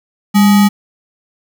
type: tone with sample-and-hold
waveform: sine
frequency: 201.8 Hz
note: G#3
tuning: 49 cents flat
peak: -5 dBFS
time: 0.34-0.69 s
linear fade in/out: 20 ms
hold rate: 1050 Hz
effects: none